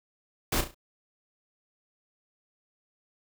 pink noise with echo, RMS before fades -27 dBFS, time 0.52-0.61 s, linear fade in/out 5 ms, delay 34 ms, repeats 4, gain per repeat -8 dB, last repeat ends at 0.746 s, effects none

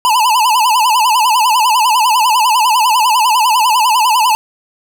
square tone with vibrato, 932.3 Hz, A#5, in tune, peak -9 dBFS, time 0.05-4.35 s, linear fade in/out 0 ms, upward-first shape sine, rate 10 Hz, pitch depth 160 cents each way, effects none

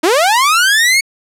sawtooth linear sweep, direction up, 295.1 to 2231 Hz, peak -5 dBFS, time 0.03-1.01 s, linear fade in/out 10 ms, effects low-pass 12000 Hz 12 dB/octave

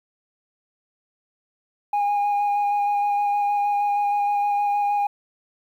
sine tone with vibrato, 818 Hz, G#5, 26 cents flat, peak -16 dBFS, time 1.93-5.07 s, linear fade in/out 5 ms, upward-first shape square, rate 6.4 Hz, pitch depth 10 cents each way, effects tanh soft clip ceiling -18 dBFS + 9-bit

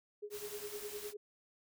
sine tone with tremolo, 415.3 Hz, G#4, in tune, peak -39 dBFS, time 0.22-1.17 s, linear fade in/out 10 ms, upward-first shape triangle, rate 9.8 Hz, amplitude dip 100%
white noise, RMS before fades -48 dBFS, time 0.3-1.14 s, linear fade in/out 50 ms
effects none

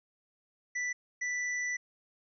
square tone bursts at uneven times, 1975.5 Hz, B6, in tune, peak -32 dBFS, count 2, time 0.75-0.93 / 1.21-1.77 s, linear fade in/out 10 ms, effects resampled to 16000 Hz

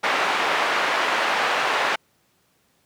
pink band-pass noise, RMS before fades -22 dBFS, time 0.03-1.96 s, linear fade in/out 10 ms, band 730 to 2400 Hz, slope 12 dB/octave, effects pink hiss -64 dBFS RMS until 2.85 s + high-pass 100 Hz 12 dB/octave

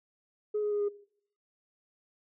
sine tone with pitch steps, 421.4 / 417.3 / 413.2 / 409.2 Hz, G#4 / G#4 / G#4 / G#4, +25 / +8 / -9 / -26 cents, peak -26 dBFS, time 0.54-0.888 s, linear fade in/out 10 ms, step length 87 ms, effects noise-tail reverb RT60 0.6 s tail -19 dB re dry + tanh soft clip ceiling -24 dBFS

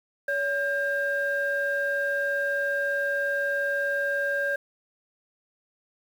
sine tone pair together, 565.7 / 1600 Hz, C#5 / G6, +35 / +35 cents, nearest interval octave + tritone, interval 1800 cents, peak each -27 / -25 dBFS, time 0.28-4.56 s, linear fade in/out 5 ms, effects tanh soft clip ceiling -17 dBFS + 8-bit

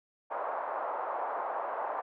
pink band-pass noise, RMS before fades -35 dBFS, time 0.3-2.02 s, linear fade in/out 20 ms, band 630 to 1100 Hz, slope 24 dB/octave, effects none

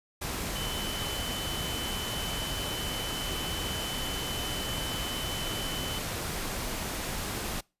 sine tone in noise, 3029 Hz, F#7, 40 cents sharp, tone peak -36 dBFS, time 0.55-5.99 s, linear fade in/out 10 ms, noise pink, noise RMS -34 dBFS, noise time 0.21-7.61 s, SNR -5 dB, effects noise-tail reverb RT60 0.3 s tail -26 dB re dry + resampled to 32000 Hz

